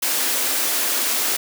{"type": "high-pass noise", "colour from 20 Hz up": "white", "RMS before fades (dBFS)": -21, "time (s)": [0.02, 1.37], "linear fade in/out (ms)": 10, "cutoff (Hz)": 230, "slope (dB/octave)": 48, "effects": []}